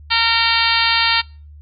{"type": "harmonic tone with a mistuned harmonic", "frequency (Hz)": 459.6, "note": "A#4", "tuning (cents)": -25, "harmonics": [2, 3, 4, 5, 6, 7, 8, 9, 10], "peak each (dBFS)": [-22, -22, -22, -22, -22, -22, -22, -22, -22], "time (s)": [0.1, 1.22], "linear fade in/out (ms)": 20, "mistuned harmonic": 7, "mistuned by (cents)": -34, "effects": ["noise-tail reverb RT60 0.4 s tail -26 dB re dry", "added 74 Hz sine -37 dBFS peak until 1.61 s"]}